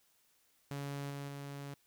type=tone with level steps; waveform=sawtooth; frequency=141.1 Hz; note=C#3; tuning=31 cents sharp; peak=-35 / -37 / -39 dBFS; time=0.71-1.74 s; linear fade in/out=0 ms; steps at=1.1 / 1.28 s; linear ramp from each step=5 ms; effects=white hiss -72 dBFS RMS until 1.86 s